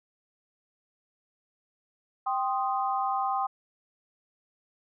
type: chord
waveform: sine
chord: C minor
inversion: second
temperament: equal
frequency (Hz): 784 / 1046.5 / 1244.5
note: G5 / C6 / Eb6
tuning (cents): 0 / 0 / 0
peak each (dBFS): -28 / -31 / -32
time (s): 2.26-3.47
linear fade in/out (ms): 10
effects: none